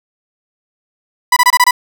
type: tone bursts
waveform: 30% pulse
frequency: 987.8 Hz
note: B5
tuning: in tune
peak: -3 dBFS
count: 6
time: 1.32-1.71 s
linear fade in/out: 5 ms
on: 45 ms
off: 24 ms
effects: none